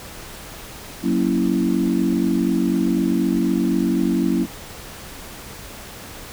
sine chord, F# dominant seventh, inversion none, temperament equal, 185 / 233.1 / 277.2 / 329.6 Hz, F#3 / A#3 / C#4 / E4, 0 / 0 / 0 / 0 cents, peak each -22 dBFS, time 1.02-4.47 s, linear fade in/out 50 ms, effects pink hiss -37 dBFS RMS until 6.32 s

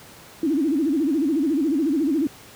sine tone with vibrato, 298.5 Hz, D4, 28 cents sharp, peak -18 dBFS, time 0.43-2.27 s, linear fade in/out 2 ms, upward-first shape sine, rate 14 Hz, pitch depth 210 cents each way, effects pink hiss -45 dBFS RMS until 2.55 s + high-pass 80 Hz 12 dB/octave

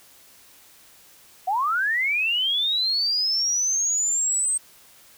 sine linear sweep, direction up, 710 to 8372 Hz, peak -20 dBFS, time 1.47-4.58 s, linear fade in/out 10 ms, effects white hiss -52 dBFS RMS until 5.17 s

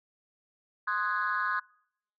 sine chord, Ab dominant seventh, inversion first, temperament equal, 1046.5 / 1244.5 / 1480 / 1661.2 Hz, C6 / Eb6 / Gb6 / Ab6, 0 / 0 / 0 / 0 cents, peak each -32 dBFS, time 0.87-1.6 s, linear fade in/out 10 ms, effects noise-tail reverb RT60 0.7 s tail -26 dB re dry + tanh soft clip ceiling -20 dBFS

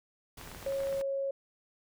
pink noise, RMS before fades -48 dBFS, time 0.37-1.02 s, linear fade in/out 5 ms
clicks, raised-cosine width 0.5 ms, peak -30 dBFS, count 12, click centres 0.413 / 0.475 / 0.516 / 0.548 / 0.627 / 0.664 / 0.723 / 0.804 / 0.835 / 0.871 / 0.927 / 1.012 s
sine tone, 548 Hz, C#5, 20 cents flat, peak -30 dBFS, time 0.66-1.31 s, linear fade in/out 5 ms
effects none

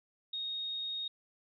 sine tone, 3729 Hz, A#7, in tune, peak -35 dBFS, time 0.33-1.08 s, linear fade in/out 5 ms, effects none

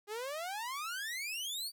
sawtooth exponential sweep, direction up, 401.1 to 4699 Hz, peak -34 dBFS, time 0.07-1.72 s, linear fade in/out 50 ms, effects 12-bit

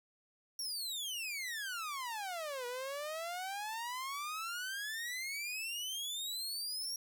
sawtooth exponential two-way sweep, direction down then up, 5670 to 480.3 to 5670 Hz, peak -35 dBFS, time 0.59-6.96 s, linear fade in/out 2 ms, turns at 2.66 s, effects none

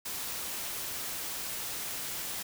white noise, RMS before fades -37 dBFS, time 0.05-2.43 s, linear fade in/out 10 ms, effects none

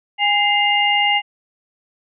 sine tone cluster, 819 / 2085 / 2822 Hz, G#5 / C7 / F7, -24 / -7 / +17 cents, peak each -18 dBFS, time 0.18-1.22 s, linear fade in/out 50 ms, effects none

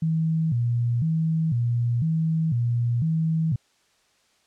sine tone with vibrato, 138.59 Hz, C#3, in tune, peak -20 dBFS, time 0.02-3.56 s, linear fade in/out 5 ms, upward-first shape square, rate 1 Hz, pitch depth 260 cents each way, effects white hiss -64 dBFS RMS until 4.46 s + low-pass 7000 Hz 12 dB/octave

